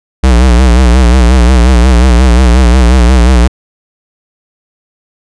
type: tone with vibrato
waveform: square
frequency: 61.74 Hz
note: B1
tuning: in tune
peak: -3 dBFS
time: 0.23-3.48 s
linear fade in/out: 10 ms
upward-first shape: sine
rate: 5.6 Hz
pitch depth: 110 cents each way
effects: resampled to 22050 Hz